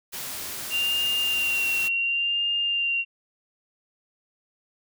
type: noise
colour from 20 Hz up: white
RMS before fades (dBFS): -34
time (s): 0.12-1.89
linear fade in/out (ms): 20
type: tone with vibrato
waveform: sine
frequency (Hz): 2776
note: F7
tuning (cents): -11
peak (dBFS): -22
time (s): 0.7-3.05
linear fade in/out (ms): 50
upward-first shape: sine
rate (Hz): 0.69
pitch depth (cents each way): 23
effects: none